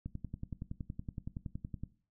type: click train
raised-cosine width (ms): 5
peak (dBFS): -27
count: 20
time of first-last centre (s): 0.06-1.836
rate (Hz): 10.7
effects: noise-tail reverb RT60 0.4 s tail -17 dB re dry